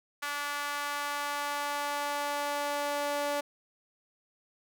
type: tone with high-pass filter sweep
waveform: sawtooth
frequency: 289.1 Hz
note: D4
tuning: 27 cents flat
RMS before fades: -33 dBFS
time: 0.22-3.41 s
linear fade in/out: 10 ms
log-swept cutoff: 1300 to 590 Hz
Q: 1.8
effects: none